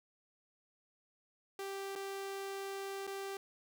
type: tone with dropouts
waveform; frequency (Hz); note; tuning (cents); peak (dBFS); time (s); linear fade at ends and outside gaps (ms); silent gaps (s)
sawtooth; 392; G4; 0; -36; 1.59-3.37; 2; 1.954-1.959 / 3.069-3.075
effects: none